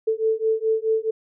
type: beating tone pair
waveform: sine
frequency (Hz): 440 / 444.7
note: A4 / A4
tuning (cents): 0 / +18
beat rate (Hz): 4.7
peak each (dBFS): -22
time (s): 0.07-1.11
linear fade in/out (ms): 10
effects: none